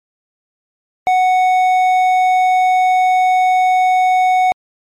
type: tone with hard clipping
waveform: triangle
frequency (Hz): 740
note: F#5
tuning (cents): 0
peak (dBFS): -11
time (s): 1.07-4.52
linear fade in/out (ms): 0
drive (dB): 10
effects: MP3 64 kbps